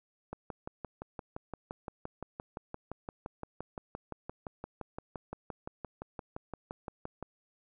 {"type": "click train", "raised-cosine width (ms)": 1, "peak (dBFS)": -25, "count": 41, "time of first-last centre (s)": [0.33, 7.227], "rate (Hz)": 5.8, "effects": []}